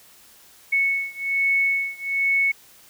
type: beating tone pair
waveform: sine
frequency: 2208 / 2209.2 Hz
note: C#7 / C#7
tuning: -7 / -6 cents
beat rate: 1.2 Hz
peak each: -22 / -23 dBFS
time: 0.72-2.52 s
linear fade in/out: 10 ms
effects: white hiss -51 dBFS RMS until 2.89 s